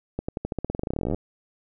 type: accelerating click train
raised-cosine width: 2 ms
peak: -14 dBFS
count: 26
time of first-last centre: 0.19-1.146 s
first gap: 95 ms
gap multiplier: 0.91
effects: none